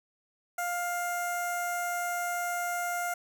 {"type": "tone with notch filter", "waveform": "15% pulse", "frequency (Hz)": 703, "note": "F5", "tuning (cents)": 11, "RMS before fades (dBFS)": -32, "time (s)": [0.58, 3.14], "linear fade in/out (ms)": 5, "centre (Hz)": 3300, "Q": 0.58, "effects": []}